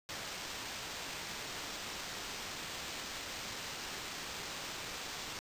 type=noise with sample-and-hold; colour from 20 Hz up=blue; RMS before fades=-43 dBFS; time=0.09-5.39 s; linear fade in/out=0 ms; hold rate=11025 Hz; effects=resampled to 32000 Hz